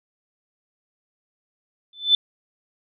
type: tone with exponential growth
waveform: sine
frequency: 3520 Hz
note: A7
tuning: in tune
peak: -9 dBFS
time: 1.93-2.15 s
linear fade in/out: 2 ms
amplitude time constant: 46 ms
effects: none